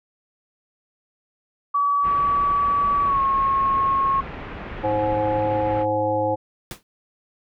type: tone with pitch glide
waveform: sine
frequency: 1142 to 1089.2 Hz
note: D6 to C#6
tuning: -49 to -31 cents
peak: -17 dBFS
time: 1.74-4.21 s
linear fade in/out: 10 ms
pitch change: -82 cents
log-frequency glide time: 3.02-3.21 s
type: low-pass noise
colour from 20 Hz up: pink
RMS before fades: -34 dBFS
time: 2.02-5.86 s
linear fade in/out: 50 ms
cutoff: 2500 Hz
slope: 24 dB/octave
type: harmonic tone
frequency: 105.6 Hz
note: G#2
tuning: 29 cents sharp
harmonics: 1 / 3 / 5 / 7 / 8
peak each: -30 / -28 / -22 / -30 / -24 dBFS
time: 4.83-6.36 s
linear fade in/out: 20 ms
type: noise with exponential decay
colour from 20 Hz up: pink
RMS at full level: -30 dBFS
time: 6.71-6.83 s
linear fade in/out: 1 ms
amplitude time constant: 25 ms
effects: none